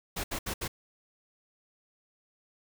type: noise bursts at uneven times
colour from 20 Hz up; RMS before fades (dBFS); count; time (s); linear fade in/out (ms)
pink; -34; 4; 0.16-0.24 / 0.31-0.39 / 0.46-0.54 / 0.61-0.68; 10
effects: none